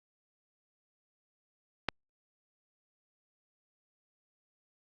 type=click; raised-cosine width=0.3 ms; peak=-12 dBFS; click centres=1.887 s; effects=Opus 48 kbps